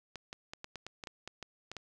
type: clicks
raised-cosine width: 0.2 ms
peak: -25 dBFS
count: 12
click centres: 0.157 / 0.329 / 0.535 / 0.644 / 0.757 / 0.866 / 1.038 / 1.072 / 1.276 / 1.427 / 1.716 / 1.767 s
effects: none